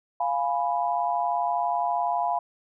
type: chord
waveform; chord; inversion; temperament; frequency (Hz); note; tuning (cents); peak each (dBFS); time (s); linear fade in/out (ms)
sine; F diminished; none; equal; 698.5 / 830.6 / 987.8; F5 / Ab5 / Cb6; 0 / 0 / 0; -26 / -28 / -28; 0.2-2.39; 5
effects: none